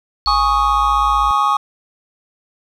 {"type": "tone with exponential decay", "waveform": "sine", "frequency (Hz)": 4400, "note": "C#8", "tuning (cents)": -14, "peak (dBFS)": -17, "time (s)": [0.26, 0.86], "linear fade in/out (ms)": 0, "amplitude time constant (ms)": 130}
{"type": "tone", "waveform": "sine", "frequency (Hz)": 57, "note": "A#1", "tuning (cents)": -38, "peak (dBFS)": -24, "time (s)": [0.26, 1.31], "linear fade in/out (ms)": 0}
{"type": "chord", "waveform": "triangle", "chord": "Ab suspended fourth", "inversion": "none", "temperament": "equal", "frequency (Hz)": [830.6, 1108.7, 1244.5], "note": ["Ab5", "Db6", "Eb6"], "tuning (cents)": [0, 0, 0], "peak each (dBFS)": [-17, -14, -15], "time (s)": [0.27, 1.57], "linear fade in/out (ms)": 5}
{"effects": []}